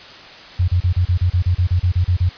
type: tone bursts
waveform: sine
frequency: 89.2 Hz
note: F2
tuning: 37 cents sharp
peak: -12 dBFS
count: 14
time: 0.59-2.293 s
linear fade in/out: 10 ms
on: 91 ms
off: 33 ms
effects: white hiss -38 dBFS RMS until 2.37 s + resampled to 11025 Hz